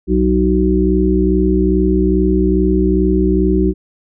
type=harmonic tone; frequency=62.4 Hz; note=B1; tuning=19 cents sharp; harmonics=1 / 3 / 5 / 6; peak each=-16 / -16 / -16 / -16 dBFS; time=0.07-3.74 s; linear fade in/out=50 ms; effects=none